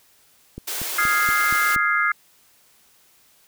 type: click train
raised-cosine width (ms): 3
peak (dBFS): -20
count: 6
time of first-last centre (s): 0.58-1.762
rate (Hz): 4.23
type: high-pass noise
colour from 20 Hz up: white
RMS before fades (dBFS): -28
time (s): 0.67-1.76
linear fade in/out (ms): 10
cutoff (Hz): 300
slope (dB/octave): 96
type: chord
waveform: sine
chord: F minor seventh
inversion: third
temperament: equal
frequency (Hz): 1244.5 / 1396.9 / 1661.2 / 2093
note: Eb6 / F6 / Ab6 / C7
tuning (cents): 0 / 0 / 0 / 0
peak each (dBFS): -23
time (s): 0.98-2.12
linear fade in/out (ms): 5
effects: white hiss -57 dBFS RMS until 3.47 s